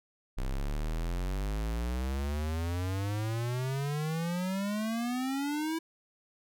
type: exponential sweep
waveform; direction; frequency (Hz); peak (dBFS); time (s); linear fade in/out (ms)
square; up; 31.28 to 329.6; -31; 0.37-5.79; 10
effects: none